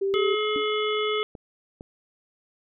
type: tone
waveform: sine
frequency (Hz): 392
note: G4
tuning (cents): 0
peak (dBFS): -22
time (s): 0.01-0.35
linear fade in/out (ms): 10
type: harmonic tone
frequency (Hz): 425.9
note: G#4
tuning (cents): +44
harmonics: 1 / 3 / 5 / 7 / 8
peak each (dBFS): -25 / -30 / -32 / -33 / -34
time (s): 0.14-1.23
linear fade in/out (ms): 0
type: tone with exponential decay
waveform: sine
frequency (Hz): 290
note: D4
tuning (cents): -22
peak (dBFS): -27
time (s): 0.56-0.7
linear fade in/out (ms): 0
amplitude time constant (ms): 29
type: clicks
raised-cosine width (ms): 2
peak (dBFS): -26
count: 2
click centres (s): 1.352 / 1.809
effects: none